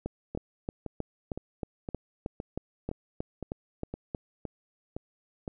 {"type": "two click trains", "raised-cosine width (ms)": 2, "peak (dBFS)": [-19, -22], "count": [14, 11], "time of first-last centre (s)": [[0.06, 4.148], [0.35, 5.478]], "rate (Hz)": [3.18, 1.95], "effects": []}